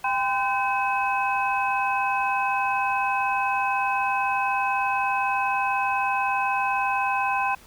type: tone cluster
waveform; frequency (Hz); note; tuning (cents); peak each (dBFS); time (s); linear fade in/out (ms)
sine; 794 / 1022 / 1534 / 2558; G5 / C6 / G6 / D#7; +22 / -41 / -38 / +47; -25 / -26 / -31 / -28; 0.04-7.55; 5
effects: pink hiss -51 dBFS RMS until 7.66 s